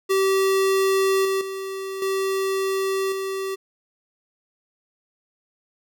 square tone with level steps, 385.9 Hz, G4, 27 cents flat, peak -18 / -21 / -29 / -22 / -26 dBFS, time 0.09-3.56 s, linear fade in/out 20 ms, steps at 1.25 / 1.41 / 2.02 / 3.12 s, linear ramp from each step 2 ms, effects none

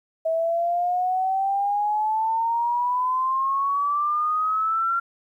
sine exponential sweep, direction up, 644 to 1379 Hz, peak -20 dBFS, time 0.25-5 s, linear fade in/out 10 ms, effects 10-bit

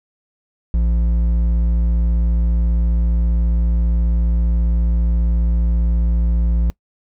triangle tone with hard clipping, 57.4 Hz, A#1, 26 cents flat, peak -15 dBFS, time 0.74-6.7 s, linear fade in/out 0 ms, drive 10 dB, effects noise-tail reverb RT60 0.1 s tail -23 dB re dry

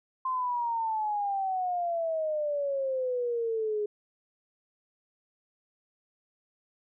sine exponential sweep, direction down, 1046.5 to 413.5 Hz, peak -27 dBFS, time 0.25-3.86 s, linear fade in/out 5 ms, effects none

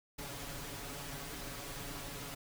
pink noise with comb filter, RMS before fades -44 dBFS, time 0.18-2.35 s, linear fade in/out 10 ms, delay 7.1 ms, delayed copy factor +0.95, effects none

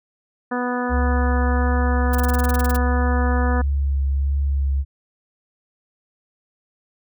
harmonic tone, 246.9 Hz, B3, in tune, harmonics 1 / 2 / 3 / 4 / 5 / 6 / 7, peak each -24 / -27 / -29 / -30 / -31 / -32 / -32 dBFS, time 0.51-3.62 s, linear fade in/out 10 ms
sine tone with vibrato, 69.3 Hz, C#2, in tune, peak -17 dBFS, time 0.89-4.85 s, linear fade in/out 50 ms, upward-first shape triangle, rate 1.5 Hz, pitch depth 23 cents each way
blue noise bursts, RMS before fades -29 dBFS, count 13, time 2.13-2.765 s, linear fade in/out 5 ms, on 23 ms, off 28 ms
effects none

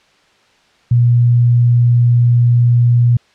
sine tone, 120.3 Hz, B2, 45 cents flat, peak -7 dBFS, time 0.91-3.17 s, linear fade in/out 5 ms, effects white hiss -52 dBFS RMS until 3.34 s + low-pass 4000 Hz 12 dB/octave

